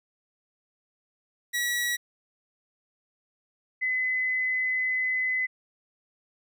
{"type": "tone pair in turn", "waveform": ["sawtooth", "sine"], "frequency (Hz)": [1929, 2023], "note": ["B6", "B6"], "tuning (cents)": [-41, 41], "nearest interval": "minor second", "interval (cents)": 82, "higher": "second", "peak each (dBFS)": [-22, -24], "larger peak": "first", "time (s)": [[1.53, 1.97], [3.81, 5.47]], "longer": "second", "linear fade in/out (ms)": 20, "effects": []}